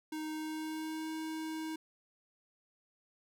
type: tone with pitch glide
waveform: square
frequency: 311.1 to 316.7 Hz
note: D#4 to D#4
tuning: 0 to +31 cents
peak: -38 dBFS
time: 0.12-1.76 s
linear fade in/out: 5 ms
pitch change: +31 cents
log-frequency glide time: 0.33-1.12 s
effects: none